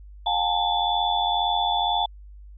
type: tone cluster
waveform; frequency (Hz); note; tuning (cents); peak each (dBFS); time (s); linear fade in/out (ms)
sine; 716 / 811 / 893 / 3466; F5 / G#5 / A5 / A7; +43 / -41 / +25 / -27; -26; 0.26-2.06; 5
effects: added 50 Hz sine -41 dBFS peak until 2.57 s